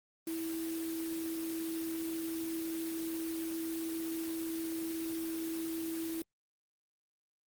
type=tone in noise; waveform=sine; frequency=327.2 Hz; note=E4; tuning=13 cents flat; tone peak=-35 dBFS; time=0.27-6.22 s; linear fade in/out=2 ms; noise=white; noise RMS=-45 dBFS; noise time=0.27-6.22 s; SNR=+7 dB; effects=Opus 32 kbps